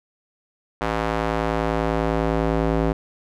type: tone with band-pass filter sweep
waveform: square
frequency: 55 Hz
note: A1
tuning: in tune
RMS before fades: -22 dBFS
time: 0.81-2.93 s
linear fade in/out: 5 ms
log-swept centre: 990 to 420 Hz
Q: 0.74
effects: none